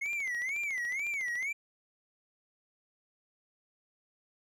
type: tone with vibrato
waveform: triangle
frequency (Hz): 2129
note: C7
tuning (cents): +30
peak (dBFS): -30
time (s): 0.01-1.53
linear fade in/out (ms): 10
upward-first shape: sine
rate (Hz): 2.1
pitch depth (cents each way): 200
type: click train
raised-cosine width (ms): 0.2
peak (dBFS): -32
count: 20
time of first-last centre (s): 0.06-1.427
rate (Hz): 13.9
effects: none